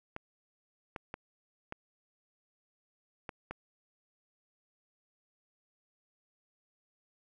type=clicks; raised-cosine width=0.5 ms; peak=-24 dBFS; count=6; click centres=0.164 / 0.962 / 1.141 / 1.724 / 3.292 / 3.51 s; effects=none